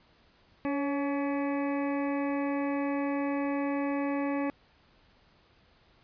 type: harmonic tone with a mistuned harmonic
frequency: 283.3 Hz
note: C#4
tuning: 38 cents sharp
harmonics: 1 / 2 / 3 / 4 / 6 / 7 / 8 / 9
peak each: -29 / -35 / -39 / -41 / -45 / -46 / -47 / -48 dBFS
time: 0.65-4.5 s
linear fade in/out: 0 ms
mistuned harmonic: 2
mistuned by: -36 cents
effects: pink hiss -63 dBFS RMS until 6.03 s + resampled to 11025 Hz